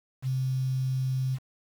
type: tone with quantisation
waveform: sine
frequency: 130.81 Hz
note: C3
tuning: in tune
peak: -25 dBFS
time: 0.22-1.39 s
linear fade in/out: 50 ms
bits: 8
effects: none